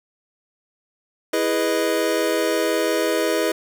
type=chord; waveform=square; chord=E major seventh; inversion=none; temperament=equal; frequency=329.6 / 415.3 / 493.9 / 622.3 Hz; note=E4 / G#4 / B4 / D#5; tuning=0 / 0 / 0 / 0 cents; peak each=-25 dBFS; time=1.33-3.52 s; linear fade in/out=5 ms; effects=7-bit